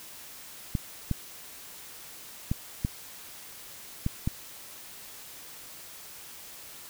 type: clicks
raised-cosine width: 5 ms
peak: -14 dBFS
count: 6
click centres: 0.752 / 1.113 / 2.515 / 2.849 / 4.064 / 4.275 s
effects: white hiss -46 dBFS RMS until 6.89 s